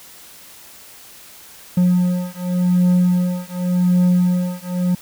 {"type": "beating tone pair", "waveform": "triangle", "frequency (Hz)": [179.1, 179.98], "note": ["F3", "F#3"], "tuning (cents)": [44, -48], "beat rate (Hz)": 0.88, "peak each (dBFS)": [-15, -15], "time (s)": [1.77, 4.95], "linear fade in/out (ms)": 5, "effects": ["white hiss -42 dBFS RMS until 5.01 s"]}